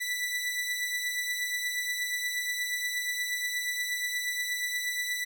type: beating tone pair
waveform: sawtooth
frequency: 1967 / 1975.4 Hz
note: B6 / B6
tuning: -7 / 0 cents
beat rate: 8.4 Hz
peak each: -34 / -27 dBFS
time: 0-5.25 s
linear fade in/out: 20 ms
effects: none